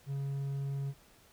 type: tone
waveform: triangle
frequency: 138.59 Hz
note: C#3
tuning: in tune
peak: -31 dBFS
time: 0.06-0.94 s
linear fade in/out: 50 ms
effects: pink hiss -62 dBFS RMS until 1.32 s